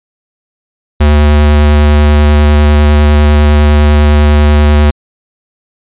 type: tone with vibrato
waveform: square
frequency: 74.2 Hz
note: D2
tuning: 18 cents sharp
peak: -4 dBFS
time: 1-4.91 s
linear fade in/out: 10 ms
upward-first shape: square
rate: 10 Hz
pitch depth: 10 cents each way
effects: resampled to 8000 Hz